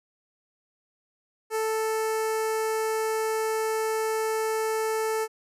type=tone with notch filter; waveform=sawtooth; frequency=440 Hz; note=A4; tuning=in tune; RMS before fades=-27 dBFS; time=1.5-5.28 s; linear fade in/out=50 ms; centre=3500 Hz; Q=1.2; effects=resampled to 32000 Hz